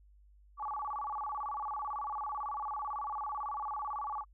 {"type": "tone with vibrato", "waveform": "sine", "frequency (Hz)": 987.8, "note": "B5", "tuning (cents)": 0, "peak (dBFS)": -35, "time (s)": [0.57, 4.25], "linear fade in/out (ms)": 50, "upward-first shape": "square", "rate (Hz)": 18, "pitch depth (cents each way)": 260, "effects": ["added 50 Hz sine -58 dBFS peak until 4.33 s"]}